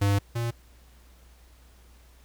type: tone pair in turn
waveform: square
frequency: 100.3 / 117.36 Hz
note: G2 / A#2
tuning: +40 / +12 cents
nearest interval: minor third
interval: 272 cents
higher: second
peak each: -21 / -27 dBFS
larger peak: first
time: 0.01-0.19 / 0.35-0.51 s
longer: first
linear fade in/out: 10 ms
effects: added 60 Hz sine -52 dBFS peak until 2.24 s + pink hiss -60 dBFS RMS until 2.24 s